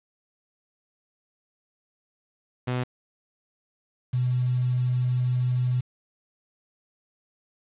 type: tone pair in turn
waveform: sawtooth / sine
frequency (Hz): 125.1 / 125.1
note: B2 / B2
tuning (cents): +23 / +23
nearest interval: unison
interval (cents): 0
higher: neither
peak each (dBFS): -21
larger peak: neither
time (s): 2.67-2.84 / 4.13-5.81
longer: second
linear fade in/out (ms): 10
effects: resampled to 8000 Hz + 8-bit